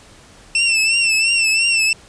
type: tone with vibrato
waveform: sawtooth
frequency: 2682 Hz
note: E7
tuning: 29 cents sharp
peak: -10 dBFS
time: 0.55-1.93 s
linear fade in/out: 2 ms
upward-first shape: triangle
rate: 2.9 Hz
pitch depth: 70 cents each way
effects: pink hiss -45 dBFS RMS until 2.08 s + resampled to 22050 Hz